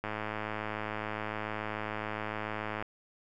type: click train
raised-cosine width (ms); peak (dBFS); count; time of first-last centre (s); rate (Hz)
0.5; -20; 299; 0.04-2.825; 107
effects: none